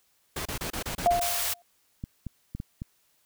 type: noise bursts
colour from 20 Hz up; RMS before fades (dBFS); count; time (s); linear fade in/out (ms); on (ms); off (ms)
pink; -33; 7; 0.36-1.199; 5; 95; 29
type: tone with exponential decay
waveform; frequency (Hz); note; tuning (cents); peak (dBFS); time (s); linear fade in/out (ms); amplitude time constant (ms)
sine; 698.5; F5; 0; -16; 1.06-1.62; 0; 120
type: band-stop noise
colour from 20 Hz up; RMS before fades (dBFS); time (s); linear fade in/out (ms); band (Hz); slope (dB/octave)
white; -29; 1.21-1.54; 10; 110 to 510; 24
type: clicks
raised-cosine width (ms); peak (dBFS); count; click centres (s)
5; -22; 5; 2.039 / 2.267 / 2.55 / 2.601 / 2.819
effects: white hiss -68 dBFS RMS until 3.25 s